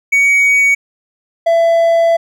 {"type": "tone pair in turn", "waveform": "triangle", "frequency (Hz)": [2249, 668.6], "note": ["C#7", "E5"], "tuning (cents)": [24, 24], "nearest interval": "octave + major sixth", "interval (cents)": 2100, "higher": "first", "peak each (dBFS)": -6, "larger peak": "neither", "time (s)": [[0.12, 0.75], [1.46, 2.17]], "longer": "second", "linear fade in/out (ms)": 10, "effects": []}